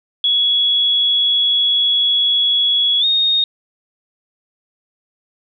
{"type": "tone with pitch glide", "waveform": "sine", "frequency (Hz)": [3362, 3709], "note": ["G#7", "A#7"], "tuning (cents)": [20, -9], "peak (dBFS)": -12, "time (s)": [0.24, 3.44], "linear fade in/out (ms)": 2, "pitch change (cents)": 171, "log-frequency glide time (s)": [3, 3.05], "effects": []}